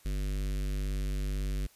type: tone with notch filter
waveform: square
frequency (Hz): 49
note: G1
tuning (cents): 0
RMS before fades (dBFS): -32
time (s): 0.05-1.67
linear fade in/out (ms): 10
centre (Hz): 870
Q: 0.51
effects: white hiss -61 dBFS RMS until 1.75 s + resampled to 32000 Hz